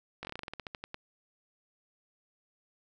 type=slowing click train; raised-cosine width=0.3 ms; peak=-23 dBFS; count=15; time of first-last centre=0.23-0.944 s; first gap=19 ms; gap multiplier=1.14; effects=none